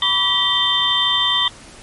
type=tone cluster; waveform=sine; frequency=982 / 1145 / 1943 / 3136 / 3566 Hz; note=B5 / D6 / B6 / G7 / A7; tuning=-10 / -44 / -29 / 0 / +22 cents; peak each=-26 / -24 / -25 / -18 / -18 dBFS; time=0.02-1.48 s; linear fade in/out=2 ms; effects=pink hiss -41 dBFS RMS until 1.82 s + MP3 48 kbps